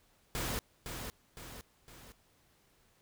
pink noise with echo, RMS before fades -36 dBFS, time 0.35-0.59 s, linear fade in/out 0 ms, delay 510 ms, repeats 3, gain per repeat -6 dB, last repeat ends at 2.12 s, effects pink hiss -69 dBFS RMS until 3.01 s

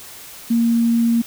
sine tone with quantisation, 232.4 Hz, A#3, 5 cents flat, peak -13 dBFS, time 0.5-1.22 s, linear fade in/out 10 ms, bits 7, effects white hiss -38 dBFS RMS until 1.26 s

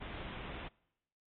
pink low-pass noise, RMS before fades -44 dBFS, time 0-0.69 s, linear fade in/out 20 ms, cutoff 3600 Hz, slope 96 dB/octave, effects noise-tail reverb RT60 0.9 s tail -25 dB re dry + MP3 32 kbps

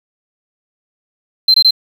triangle tone bursts, 4113 Hz, C8, 30 cents flat, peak -3 dBFS, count 3, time 1.48-1.708 s, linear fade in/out 5 ms, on 62 ms, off 21 ms, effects tanh soft clip ceiling -2 dBFS + 7-bit

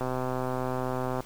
click train, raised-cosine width 1 ms, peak -17 dBFS, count 154, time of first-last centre 0.01-1.205 s, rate 128 Hz, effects pink hiss -50 dBFS RMS until 1.25 s

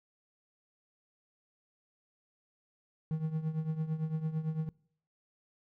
triangle tone with tremolo, 157.9 Hz, D#3, 26 cents sharp, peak -26 dBFS, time 3.11-4.69 s, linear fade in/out 0 ms, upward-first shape triangle, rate 8.9 Hz, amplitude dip 80%, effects noise-tail reverb RT60 0.6 s tail -24 dB re dry

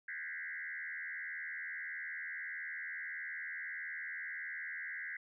sine tone with frequency modulation, 1810 Hz, A6, 48 cents sharp, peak -40 dBFS, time 0.08-5.17 s, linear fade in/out 5 ms, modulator 81.6 Hz, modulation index 3.3, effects none

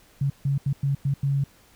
sine tone bursts at uneven times, 139.1 Hz, C#3, 6 cents sharp, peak -20 dBFS, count 6, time 0.21-0.3 / 0.45-0.58 / 0.66-0.73 / 0.83-0.95 / 1.05-1.14 / 1.23-1.44 s, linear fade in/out 5 ms, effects pink hiss -56 dBFS RMS until 1.75 s

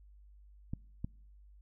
clicks, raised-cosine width 5 ms, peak -24 dBFS, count 2, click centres 0.735 / 1.045 s, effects noise-tail reverb RT60 0.7 s tail -26 dB re dry + added 50 Hz sine -55 dBFS peak until 1.61 s

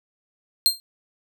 sawtooth tone with exponential decay, 4186 Hz, C8, in tune, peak -8 dBFS, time 0.66-0.8 s, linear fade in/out 0 ms, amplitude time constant 30 ms, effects none

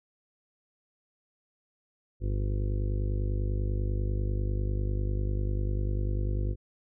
harmonic tone, 50.1 Hz, G1, 38 cents sharp, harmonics 1 / 2 / 3 / 4 / 5 / 6 / 7 / 8 / 9 / 10, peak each -28 / -31 / -45 / -45 / -44 / -50 / -41 / -48 / -53 / -47 dBFS, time 2.2-6.56 s, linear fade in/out 50 ms, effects none

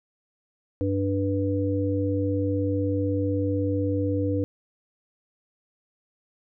harmonic tone, 98 Hz, G2, in tune, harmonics 1 / 3 / 5, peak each -26 / -26 / -28 dBFS, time 0.81-4.44 s, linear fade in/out 0 ms, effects none

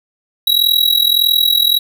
square tone with amplitude modulation, 3874 Hz, B7, 34 cents flat, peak -7 dBFS, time 0.47-1.79 s, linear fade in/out 5 ms, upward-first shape sine, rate 41.7 Hz, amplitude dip 85%, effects none

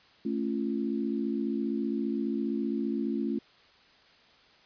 sine chord, A augmented, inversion none, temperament just, 220 / 275 / 343.8 Hz, A3 / C#4 / E#4, 0 / -14 / -27 cents, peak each -31 / -32 / -34 dBFS, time 0.25-3.39 s, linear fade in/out 5 ms, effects white hiss -59 dBFS RMS until 4.65 s + resampled to 11025 Hz

